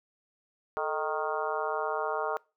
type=harmonic tone with a mistuned harmonic; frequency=155.56 Hz; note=D#3; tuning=in tune; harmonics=3 / 4 / 5 / 6 / 7 / 8 / 9; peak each=-34 / -35 / -36 / -37 / -37 / -38 / -39 dBFS; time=0.77-2.37 s; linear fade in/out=0 ms; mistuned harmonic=3; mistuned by=-87 cents; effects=noise-tail reverb RT60 0.3 s tail -24 dB re dry